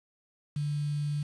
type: tone with quantisation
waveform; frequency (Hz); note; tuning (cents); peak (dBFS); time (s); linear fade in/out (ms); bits
sine; 146.83; D3; 0; -28; 0.56-1.23; 5; 8
effects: resampled to 24000 Hz